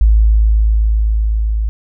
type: tone with level ramp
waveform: sine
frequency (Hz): 53.9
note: A1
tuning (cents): -35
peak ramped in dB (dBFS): -5 to -13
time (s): 0.01-1.69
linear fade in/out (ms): 0
effects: none